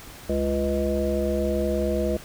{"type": "harmonic tone with a mistuned harmonic", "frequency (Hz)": 69.3, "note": "C#2", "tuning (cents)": 0, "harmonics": [1, 3, 5, 7, 9], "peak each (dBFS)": [-28, -28, -28, -28, -28], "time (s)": [0.29, 2.17], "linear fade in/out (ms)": 5, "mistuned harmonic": 7, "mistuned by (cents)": 36, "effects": ["pink hiss -43 dBFS RMS until 2.24 s"]}